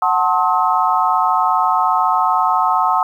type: chord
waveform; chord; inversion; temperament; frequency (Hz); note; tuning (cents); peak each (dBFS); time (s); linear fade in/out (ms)
sine; F# diminished seventh; none; just; 740 / 888 / 1065.6 / 1278.7; F#5 / A5 / C6 / Eb6; 0 / +16 / +31 / +47; -18; 0.02-3.03; 2
effects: 8-bit